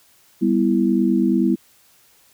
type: chord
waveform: sine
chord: E minor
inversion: first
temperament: just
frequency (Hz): 197.78 / 247.2 / 329.6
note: G3 / B3 / E4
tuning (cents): +16 / +2 / 0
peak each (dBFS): -19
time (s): 0.41-1.56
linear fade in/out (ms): 20
effects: white hiss -55 dBFS RMS until 2.33 s